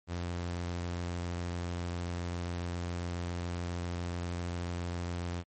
sawtooth tone with vibrato, 87.31 Hz, F2, in tune, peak -30 dBFS, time 0.07-5.44 s, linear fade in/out 50 ms, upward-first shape sine, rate 13 Hz, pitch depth 10 cents each way, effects MP3 32 kbps

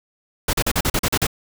pink noise bursts, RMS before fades -19 dBFS, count 9, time 0.48-1.268 s, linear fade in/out 5 ms, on 52 ms, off 40 ms, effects none

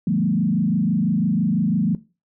sine tone with frequency modulation, 196 Hz, G3, in tune, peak -17 dBFS, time 0.07-1.95 s, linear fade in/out 2 ms, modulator 26 Hz, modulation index 1.7, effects noise-tail reverb RT60 0.3 s tail -19 dB re dry

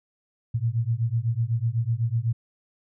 sine beating tone pair, 111.8 / 119.8 Hz, A2 / A#2, +28 / +48 cents, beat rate 8 Hz, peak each -25 dBFS, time 0.54-2.33 s, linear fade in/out 10 ms, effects none

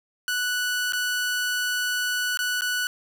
sawtooth tone with dropouts, 1480 Hz, F#6, in tune, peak -20 dBFS, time 0.28-2.87 s, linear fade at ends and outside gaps 1 ms, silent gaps 0.923-0.933 / 2.373-2.39 / 2.609-2.619 s, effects none

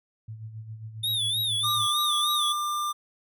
sine tone with tremolo, 110 Hz, A2, in tune, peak -34 dBFS, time 0.28-1.87 s, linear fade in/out 5 ms, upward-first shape sine, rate 7.4 Hz, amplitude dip 60%
square tone with vibrato, 3594 Hz, A7, 36 cents sharp, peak -25 dBFS, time 1.03-2.53 s, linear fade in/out 10 ms, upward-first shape sine, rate 3.3 Hz, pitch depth 110 cents each way
square tone, 1193 Hz, D6, 27 cents sharp, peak -27 dBFS, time 1.63-2.93 s, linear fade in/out 20 ms
effects none

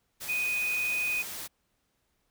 sine tone in noise, 2489 Hz, D#7, in tune, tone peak -27 dBFS, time 0.28-1.23 s, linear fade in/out 20 ms, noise white, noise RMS -39 dBFS, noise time 0.2-1.48 s, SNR +9 dB, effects pink hiss -75 dBFS RMS until 2.3 s

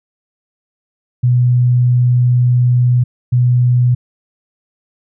sine tone bursts at uneven times, 123.47 Hz, B2, in tune, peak -8 dBFS, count 2, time 1.23-3.04 / 3.32-3.95 s, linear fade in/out 10 ms, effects none

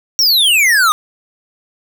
square exponential sweep, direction down, 5750 to 1200 Hz, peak -9 dBFS, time 0.19-0.92 s, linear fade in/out 0 ms, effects none

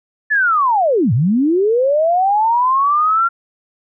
sine linear two-way sweep, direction down then up, 1760 to 102.4 to 1390 Hz, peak -11 dBFS, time 0.3-3.29 s, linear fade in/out 20 ms, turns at 1.13 s, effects none

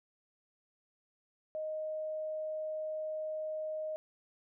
sine tone, 622.3 Hz, D#5, in tune, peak -35 dBFS, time 1.55-3.96 s, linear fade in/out 0 ms, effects none

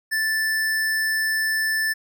square tone, 1760 Hz, A6, in tune, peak -21 dBFS, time 0.11-1.94 s, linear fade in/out 20 ms, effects none

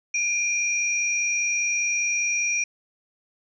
sine tone pair together, 2400 / 5735 Hz, D7 / F8, +37 / +45 cents, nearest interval octave + minor third, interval 1508 cents, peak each -23 / -26 dBFS, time 0.14-2.64 s, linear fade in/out 5 ms, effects none

